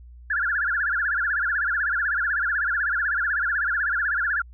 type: tone with vibrato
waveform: sine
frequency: 1551 Hz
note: G6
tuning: 19 cents flat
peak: -21 dBFS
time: 0.3-4.42 s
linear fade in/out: 5 ms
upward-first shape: sine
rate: 16 Hz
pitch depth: 210 cents each way
effects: added 60 Hz sine -42 dBFS peak until 4.53 s